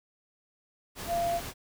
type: tone in noise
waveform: sine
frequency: 686 Hz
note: F5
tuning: 31 cents flat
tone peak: -26 dBFS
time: 1.07-1.41 s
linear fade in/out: 50 ms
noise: pink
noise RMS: -39 dBFS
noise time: 0.95-1.54 s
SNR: +10 dB
effects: none